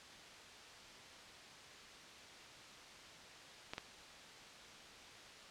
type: clicks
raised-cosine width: 0.2 ms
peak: -24 dBFS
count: 2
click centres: 3.735 / 3.781 s
effects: white hiss -55 dBFS RMS until 5.5 s + low-pass 5000 Hz 12 dB/octave